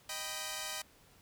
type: chord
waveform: 5% pulse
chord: Eb augmented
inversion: none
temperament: equal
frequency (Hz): 622.3 / 784 / 987.8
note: Eb5 / G5 / B5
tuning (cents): 0 / 0 / 0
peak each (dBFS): -31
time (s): 0.09-0.82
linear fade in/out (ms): 5
effects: pink hiss -63 dBFS RMS until 1.21 s